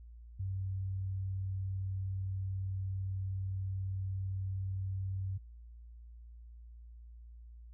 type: tone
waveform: sine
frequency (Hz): 95.6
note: G2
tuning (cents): -43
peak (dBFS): -34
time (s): 0.39-5.38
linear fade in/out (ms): 10
effects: added 58 Hz sine -49 dBFS peak until 7.73 s